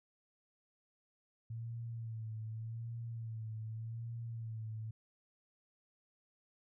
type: tone with vibrato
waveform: sine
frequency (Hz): 113.1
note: A2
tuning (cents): +48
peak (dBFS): -40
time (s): 1.5-4.91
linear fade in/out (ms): 5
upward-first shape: sine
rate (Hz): 0.85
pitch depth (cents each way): 52
effects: none